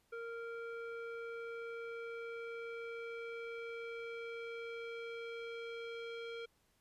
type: tone with low-pass filter sweep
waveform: square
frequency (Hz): 463.5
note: A#4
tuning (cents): -10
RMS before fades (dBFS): -45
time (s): 0.12-6.46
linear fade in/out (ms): 10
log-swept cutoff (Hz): 1700 to 3000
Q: 2.4
effects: pink hiss -75 dBFS RMS until 6.8 s + resampled to 32000 Hz